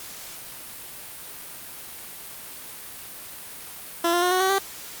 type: tone with pitch steps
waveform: 15% pulse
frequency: 340 / 349.6 / 359.4 / 369.5 / 379.9 / 390.6 Hz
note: F4 / F4 / F4 / F#4 / F#4 / G4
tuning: -46 / +2 / +50 / -2 / +46 / -6 cents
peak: -13 dBFS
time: 4.04-4.586 s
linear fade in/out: 5 ms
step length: 91 ms
effects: white hiss -39 dBFS RMS until 5 s + Opus 48 kbps